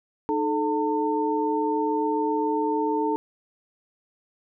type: tone cluster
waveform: sine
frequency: 306.3 / 433.4 / 902 Hz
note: D#4 / A4 / A5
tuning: -27 / -26 / +43 cents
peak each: -26 dBFS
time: 0.29-3.16 s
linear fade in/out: 0 ms
effects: none